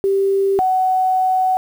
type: tone pair in turn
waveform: sine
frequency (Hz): 391.7 / 748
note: G4 / F#5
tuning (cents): -1 / +19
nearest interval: major seventh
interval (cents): 1120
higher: second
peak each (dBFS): -13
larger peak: neither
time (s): 0.04-0.59 / 0.59-1.57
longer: second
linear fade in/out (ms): 0
effects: 7-bit

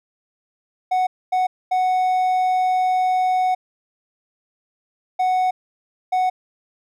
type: tone bursts at uneven times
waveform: triangle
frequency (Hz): 740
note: F#5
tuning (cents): 0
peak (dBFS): -14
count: 5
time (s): 0.91-1.07 / 1.32-1.47 / 1.71-3.55 / 5.19-5.51 / 6.12-6.3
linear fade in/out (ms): 10
effects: none

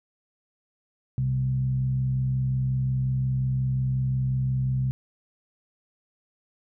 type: tone with frequency modulation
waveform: sine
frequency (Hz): 130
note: C3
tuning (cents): -11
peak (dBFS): -22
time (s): 1.18-4.91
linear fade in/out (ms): 0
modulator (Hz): 65.6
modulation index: 0.39
effects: none

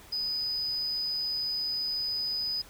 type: tone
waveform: sine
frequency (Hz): 4987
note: D#8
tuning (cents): +3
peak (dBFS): -27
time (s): 0.12-2.62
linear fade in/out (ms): 10
effects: tanh soft clip ceiling -26 dBFS + pink hiss -52 dBFS RMS until 2.69 s

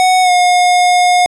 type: tone with pitch glide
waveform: square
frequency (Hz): 740 to 718.5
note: F#5 to F5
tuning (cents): 0 to +49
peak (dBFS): -8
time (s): 0-1.26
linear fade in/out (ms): 0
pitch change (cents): -51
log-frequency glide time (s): 0.22-0.31
effects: resampled to 24000 Hz

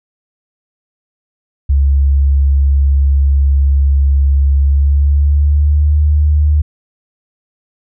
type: tone with pitch glide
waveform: sine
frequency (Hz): 69.3 to 74.7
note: C#2 to D2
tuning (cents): 0 to +30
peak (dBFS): -7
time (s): 1.69-6.62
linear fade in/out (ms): 10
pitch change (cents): +130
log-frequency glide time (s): 4.56-5.96
effects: none

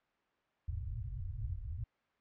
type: low-pass noise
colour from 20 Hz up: white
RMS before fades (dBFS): -40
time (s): 0.68-1.84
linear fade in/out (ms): 5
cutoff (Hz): 120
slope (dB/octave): 96
effects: white hiss -75 dBFS RMS until 2.2 s + low-pass 2000 Hz 12 dB/octave

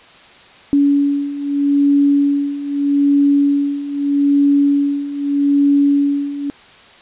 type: beating tone pair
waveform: sine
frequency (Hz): 283 / 283.8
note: C#4 / C#4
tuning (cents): +36 / +41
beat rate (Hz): 0.8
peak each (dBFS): -17 / -13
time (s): 0.73-6.5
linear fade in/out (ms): 0
effects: white hiss -43 dBFS RMS until 7.01 s + resampled to 8000 Hz

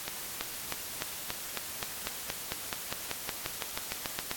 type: accelerating click train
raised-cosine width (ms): 0.2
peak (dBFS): -14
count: 21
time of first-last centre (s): 0.08-4.314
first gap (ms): 330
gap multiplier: 0.95
effects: white hiss -40 dBFS RMS until 4.36 s + AAC 64 kbps

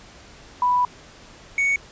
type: tone pair in turn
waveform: sine / triangle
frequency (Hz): 987.8 / 2227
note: B5 / C#7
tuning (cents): 0 / +7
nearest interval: octave + major second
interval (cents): 1407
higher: second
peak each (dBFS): -16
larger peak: neither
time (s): 0.62-0.85 / 1.58-1.76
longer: first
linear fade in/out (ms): 2
effects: pink hiss -46 dBFS RMS until 1.91 s + resampled to 16000 Hz

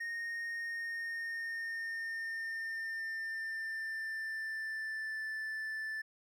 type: tone with pitch glide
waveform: triangle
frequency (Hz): 1853 to 1758.1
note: A#6 to A6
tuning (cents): -11 to -2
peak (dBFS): -35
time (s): 0-6.02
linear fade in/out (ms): 10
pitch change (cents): -91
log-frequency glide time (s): 0.51-5.24
effects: none

